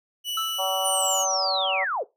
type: tone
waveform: 40% pulse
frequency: 2955 Hz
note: F#7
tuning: 3 cents flat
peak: -26 dBFS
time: 0.24-1.26 s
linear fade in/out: 50 ms
type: tone with exponential decay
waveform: triangle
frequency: 1318.5 Hz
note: E6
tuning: in tune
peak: -22 dBFS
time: 0.37-0.88 s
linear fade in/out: 5 ms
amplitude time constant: 110 ms
type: harmonic tone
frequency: 190 Hz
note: F#3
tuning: 46 cents sharp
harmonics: 3 / 4 / 5 / 6 / 7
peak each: -29 / -28 / -33 / -33 / -37 dBFS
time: 0.58-1.85 s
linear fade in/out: 20 ms
type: linear sweep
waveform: sine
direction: down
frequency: 9397 to 349.2 Hz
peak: -24 dBFS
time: 0.84-2.04 s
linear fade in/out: 20 ms
effects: noise-tail reverb RT60 0.2 s tail -18 dB re dry